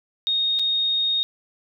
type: tone with dropouts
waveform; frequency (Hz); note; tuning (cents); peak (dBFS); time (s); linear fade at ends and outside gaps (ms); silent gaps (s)
sine; 3716; A#7; -6; -19; 0.27-1.23; 0; 0.59-0.595
effects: none